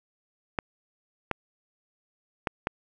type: clicks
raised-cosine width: 0.5 ms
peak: -11 dBFS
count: 4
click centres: 0.588 / 1.313 / 2.472 / 2.671 s
effects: none